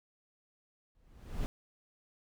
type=noise with exponential growth; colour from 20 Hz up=brown; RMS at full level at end=-31 dBFS; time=0.95-1.46 s; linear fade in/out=0 ms; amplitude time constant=110 ms; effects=none